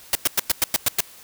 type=noise bursts; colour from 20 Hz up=white; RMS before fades=-18 dBFS; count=8; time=0.13-1.006 s; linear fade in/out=2 ms; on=22 ms; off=100 ms; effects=white hiss -46 dBFS RMS until 1.23 s